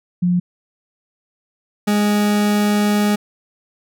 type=tone pair in turn; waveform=sine / 40% pulse; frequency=177.7 / 207.5 Hz; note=F3 / G#3; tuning=+30 / -1 cents; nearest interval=minor third; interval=269 cents; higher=second; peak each=-13 dBFS; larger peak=neither; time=0.22-0.4 / 1.87-3.16 s; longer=second; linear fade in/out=10 ms; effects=none